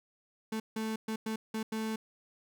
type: tone bursts at uneven times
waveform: 35% pulse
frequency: 220 Hz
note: A3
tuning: in tune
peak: -31 dBFS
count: 6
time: 0.52-0.6 / 0.76-0.96 / 1.08-1.16 / 1.26-1.36 / 1.54-1.63 / 1.72-1.96 s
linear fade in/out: 5 ms
effects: none